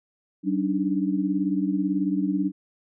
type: tone cluster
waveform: sine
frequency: 189.4 / 284.6 / 302.8 Hz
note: F#3 / C#4 / D#4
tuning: +41 / +46 / -47 cents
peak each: -26 dBFS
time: 0.43-2.52 s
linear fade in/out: 50 ms
effects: none